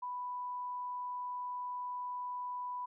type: tone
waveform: sine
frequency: 990 Hz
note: B5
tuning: 4 cents sharp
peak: -37 dBFS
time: 0.02-2.86 s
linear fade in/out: 10 ms
effects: none